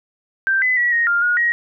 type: tone with pitch steps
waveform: sine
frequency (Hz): 1568 / 2013 / 1932 / 1869 / 1401 / 1442 / 1891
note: G6 / B6 / B6 / A#6 / F6 / F#6 / A#6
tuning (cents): 0 / +33 / -39 / +4 / +5 / -45 / +24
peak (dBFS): -14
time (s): 0.47-1.52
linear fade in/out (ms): 0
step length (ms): 150
effects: none